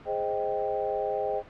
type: chord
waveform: sine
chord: Ab major seventh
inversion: none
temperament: equal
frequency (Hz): 415.3 / 523.3 / 622.3 / 784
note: Ab4 / C5 / Eb5 / G5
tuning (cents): 0 / 0 / 0 / 0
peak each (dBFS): -32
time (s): 0.05-1.43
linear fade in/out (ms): 50
effects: pink hiss -49 dBFS RMS until 1.49 s + low-pass 2000 Hz 12 dB/octave